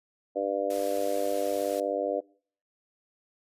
harmonic tone, 99.4 Hz, G2, 25 cents sharp, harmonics 3 / 4 / 5 / 6 / 7, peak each -35 / -36 / -30 / -30 / -35 dBFS, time 0.35-2.21 s, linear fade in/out 20 ms
white noise, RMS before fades -43 dBFS, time 0.7-1.8 s, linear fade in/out 2 ms
effects noise-tail reverb RT60 0.5 s tail -23 dB re dry + resampled to 32000 Hz

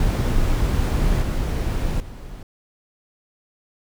brown noise with level steps, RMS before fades -19 / -22 / -35 dBFS, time 0-2.43 s, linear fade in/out 2 ms, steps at 1.22 / 2 s, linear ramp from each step 2 ms, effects none

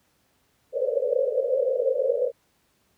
white band-pass noise, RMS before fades -24 dBFS, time 0.72-2.32 s, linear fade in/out 50 ms, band 480 to 550 Hz, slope 96 dB/octave, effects pink hiss -67 dBFS RMS until 2.97 s + high-pass 60 Hz 12 dB/octave

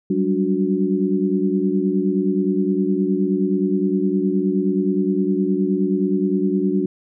sine tone cluster, 188.2 / 197.8 / 291.6 / 368 Hz, F#3 / G3 / D4 / F#4, +30 / +16 / -12 / -9 cents, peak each -22 dBFS, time 0.1-6.86 s, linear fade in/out 5 ms, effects none

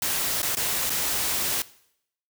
white noise with dropouts, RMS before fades -26 dBFS, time 0.02-1.62 s, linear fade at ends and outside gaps 2 ms, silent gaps 0.419-0.429 / 0.552-0.569 / 0.896-0.902 s, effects noise-tail reverb RT60 0.7 s tail -19 dB re dry

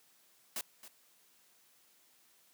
white noise with echo, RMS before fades -38 dBFS, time 0.56-0.61 s, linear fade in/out 2 ms, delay 270 ms, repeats 1, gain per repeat -14 dB, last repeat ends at 0.88 s, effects white hiss -67 dBFS RMS until 2.53 s + high-pass 150 Hz 12 dB/octave

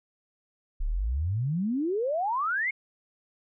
sine exponential sweep, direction up, 30.87 to 2217 Hz, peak -25 dBFS, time 0.8-2.71 s, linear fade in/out 10 ms, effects none

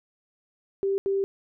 sine tone bursts at uneven times, 392 Hz, G4, in tune, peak -22 dBFS, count 2, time 0.83-0.98 / 1.06-1.24 s, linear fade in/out 0 ms, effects none

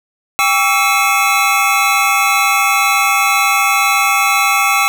square tone cluster, 796 / 1134 / 1326 / 2169 / 2579 Hz, G5 / C#6 / E6 / C#7 / E7, +26 / +39 / +10 / -38 / -39 cents, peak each -18 dBFS, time 0.39-4.88 s, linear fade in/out 0 ms, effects none

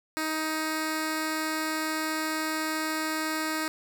10% pulse tone with notch filter, 313.9 Hz, D#4, 15 cents sharp, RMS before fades -30 dBFS, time 0.17-3.68 s, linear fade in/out 0 ms, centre 750 Hz, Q 1.5, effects none

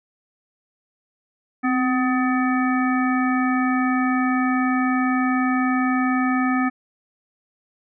harmonic tone with a mistuned harmonic, 252 Hz, B3, 35 cents sharp, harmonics 1 / 3 / 5 / 7 / 9, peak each -19 / -27 / -26 / -28 / -32 dBFS, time 1.63-6.7 s, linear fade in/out 20 ms, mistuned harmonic 1, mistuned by +45 cents, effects none

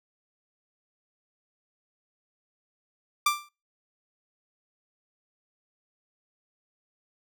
sawtooth tone with exponential decay, 1180 Hz, D6, 8 cents sharp, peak -14 dBFS, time 3.26-3.49 s, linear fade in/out 5 ms, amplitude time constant 48 ms, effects noise-tail reverb RT60 0.3 s tail -23 dB re dry

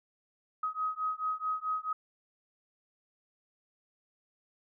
sine beating tone pair, 1261 / 1265.6 Hz, D#6 / D#6, +23 / +29 cents, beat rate 4.6 Hz, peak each -34 / -34 dBFS, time 0.63-1.93 s, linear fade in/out 5 ms, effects none

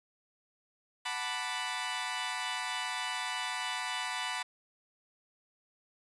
15% pulse chord, B minor seventh, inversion second, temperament equal, 740 / 880 / 987.8 / 1174.7 Hz, F#5 / A5 / B5 / D6, 0 / 0 / 0 / 0 cents, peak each -34 / -34 / -30 / -36 dBFS, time 1.05-4.43 s, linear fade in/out 10 ms, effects resampled to 22050 Hz + 10-bit

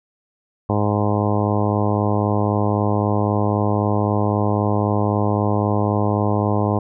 harmonic tone, 103.83 Hz, G#2, in tune, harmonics 1 / 2 / 3 / 4 / 5 / 6 / 7 / 8 / 9 / 10, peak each -20 / -23 / -25 / -26 / -27 / -28 / -28 / -29 / -30 / -30 dBFS, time 0.69-6.79 s, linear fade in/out 5 ms, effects none

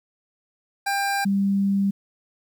25% pulse / sine tone pair in turn, 796 / 197.57 Hz, G5 / G3, +26 / +14 cents, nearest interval 2 octaves, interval 2412 cents, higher first, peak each -18 dBFS, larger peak neither, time 0.86-1.25 / 1.25-1.91 s, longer second, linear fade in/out 10 ms, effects 9-bit

